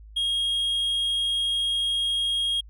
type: tone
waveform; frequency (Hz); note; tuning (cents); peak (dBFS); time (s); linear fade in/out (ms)
triangle; 3263; G#7; -31; -21; 0.16-2.61; 10
effects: added 53 Hz sine -43 dBFS peak until 2.69 s